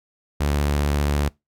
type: tone with vibrato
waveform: sawtooth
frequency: 72.5 Hz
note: D2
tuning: 22 cents flat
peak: -15 dBFS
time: 0.4-1.29 s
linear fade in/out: 10 ms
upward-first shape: sine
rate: 15 Hz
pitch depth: 22 cents each way
effects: noise-tail reverb RT60 0.2 s tail -24 dB re dry